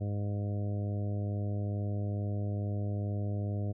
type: harmonic tone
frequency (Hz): 102.3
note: G#2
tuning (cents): -26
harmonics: 1 / 2 / 3 / 4 / 5 / 6 / 7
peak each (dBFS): -31 / -40 / -44 / -47 / -48 / -47 / -53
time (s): 0-3.73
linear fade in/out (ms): 20
effects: none